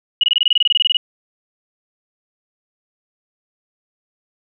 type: tone bursts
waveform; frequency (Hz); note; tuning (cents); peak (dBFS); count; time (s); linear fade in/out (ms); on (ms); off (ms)
sine; 2912; F#7; -28; -10; 16; 0.21-0.97; 2; 25; 24
effects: none